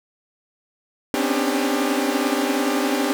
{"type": "tone cluster", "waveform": "sawtooth", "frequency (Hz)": [253.3, 270.1, 281.8, 299.5, 398.6], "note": ["B3", "C#4", "C#4", "D4", "G4"], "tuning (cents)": [44, -45, 29, 34, 29], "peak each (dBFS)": -22, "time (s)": [1.14, 3.13], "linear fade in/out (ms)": 0, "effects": []}